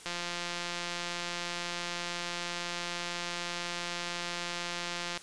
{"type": "click train", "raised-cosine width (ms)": 0.2, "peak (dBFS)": -18, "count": 891, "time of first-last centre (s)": [0.06, 5.175], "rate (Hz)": 174, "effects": ["white hiss -50 dBFS RMS until 5.22 s", "resampled to 22050 Hz"]}